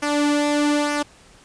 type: tone with flanger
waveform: sawtooth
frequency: 293.2 Hz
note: D4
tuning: 3 cents flat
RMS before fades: -20 dBFS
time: 0.02-1.03 s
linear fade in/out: 10 ms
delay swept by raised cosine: 0.25 to 2.75 ms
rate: 1.1 Hz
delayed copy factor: -0.55
effects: pink hiss -50 dBFS RMS until 1.44 s + resampled to 22050 Hz